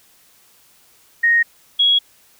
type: tone pair in turn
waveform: sine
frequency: 1864.7 / 3323 Hz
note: A#6 / G#7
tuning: 0 / 0 cents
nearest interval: minor seventh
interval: 1000 cents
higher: second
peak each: -11 dBFS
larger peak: neither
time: 1.23-1.43 / 1.79-1.99 s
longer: neither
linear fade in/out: 10 ms
effects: white hiss -53 dBFS RMS until 2.39 s